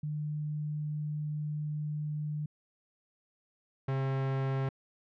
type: tone pair in turn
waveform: sine / 45% pulse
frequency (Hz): 150.4 / 134.24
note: D3 / C3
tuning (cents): +42 / +45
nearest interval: major second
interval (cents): 197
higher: first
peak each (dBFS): -32 / -29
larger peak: second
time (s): 0.03-2.46 / 3.88-4.69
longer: first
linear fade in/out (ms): 5
effects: low-pass 2000 Hz 12 dB/octave